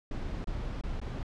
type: noise with dropouts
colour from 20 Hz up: brown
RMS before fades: -35 dBFS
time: 0.11-1.23 s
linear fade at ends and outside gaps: 2 ms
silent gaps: 0.444-0.471 / 0.812-0.836 / 1.001-1.015 s
effects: low-pass 5000 Hz 12 dB/octave